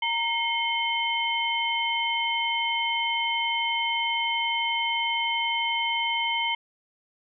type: tone cluster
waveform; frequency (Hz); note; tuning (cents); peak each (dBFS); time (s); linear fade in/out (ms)
sine; 928 / 2151 / 3080; A#5 / C7 / G7; -8 / +47 / -31; -28; 0.02-6.55; 5
effects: none